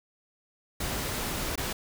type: noise with dropouts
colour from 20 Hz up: pink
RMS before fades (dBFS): -32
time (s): 0.8-1.73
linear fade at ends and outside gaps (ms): 5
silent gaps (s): 1.557-1.576
effects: none